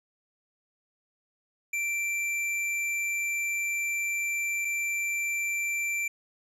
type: tone pair in turn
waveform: square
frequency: 2349 / 2349 Hz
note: D7 / D7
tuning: 0 / 0 cents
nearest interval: unison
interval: 0 cents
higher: neither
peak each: -28 dBFS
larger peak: neither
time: 1.73-4.65 / 4.65-6.08 s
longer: first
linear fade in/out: 5 ms
effects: low-pass 11000 Hz 12 dB/octave